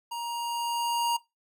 square tone with level ramp, 942 Hz, A#5, 18 cents sharp, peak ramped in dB -33 to -24 dBFS, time 0.11-1.17 s, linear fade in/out 10 ms, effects noise-tail reverb RT60 0.2 s tail -19 dB re dry

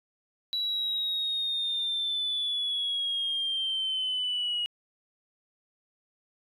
sine linear sweep, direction down, 3929 to 2888 Hz, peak -26 dBFS, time 0.53-4.66 s, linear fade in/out 0 ms, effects tanh soft clip ceiling -23 dBFS

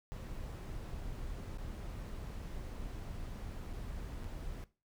brown noise with dropouts, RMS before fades -43 dBFS, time 0.12-4.64 s, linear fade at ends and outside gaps 0 ms, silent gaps 1.574-1.583 / 3.729-3.733 / 4.236-4.243 s, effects noise-tail reverb RT60 0.3 s tail -17 dB re dry

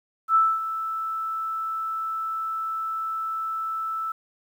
sine tone with ADSR envelope, 1318.5 Hz, E6, in tune, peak -14 dBFS, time 0.28-4.12 s, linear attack 71 ms, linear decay 240 ms, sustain -12 dB, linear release 4 ms, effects 9-bit

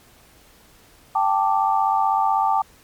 sine chord, G suspended second, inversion none, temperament equal, 784 / 880 / 1174.7 Hz, G5 / A5 / D6, 0 / 0 / 0 cents, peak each -20 / -20 / -23 dBFS, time 1.15-2.62 s, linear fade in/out 5 ms, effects pink hiss -52 dBFS RMS until 2.83 s + MP3 96 kbps

